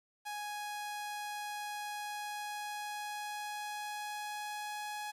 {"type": "tone with pitch glide", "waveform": "sawtooth", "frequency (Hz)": [832, 838.3], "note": ["G#5", "G#5"], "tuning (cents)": [3, 16], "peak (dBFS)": -35, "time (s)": [0.25, 5.12], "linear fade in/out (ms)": 20, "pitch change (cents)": 13, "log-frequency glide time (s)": [1.92, 4.95], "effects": ["resampled to 32000 Hz", "11-bit"]}